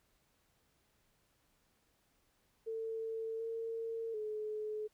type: tone with pitch steps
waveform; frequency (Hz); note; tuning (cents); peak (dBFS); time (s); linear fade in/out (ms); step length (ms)
sine; 448.1 / 454.4 / 427.7; A4 / A#4 / A4; +32 / -44 / -49; -37; 2.66-4.88; 20; 740
effects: pink hiss -75 dBFS RMS until 4.93 s